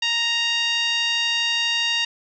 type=tone with band-pass filter; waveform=10% pulse; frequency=932.3 Hz; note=A#5; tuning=in tune; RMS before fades=-22 dBFS; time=0.02-2.05 s; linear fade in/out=5 ms; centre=3000 Hz; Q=1.6; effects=resampled to 22050 Hz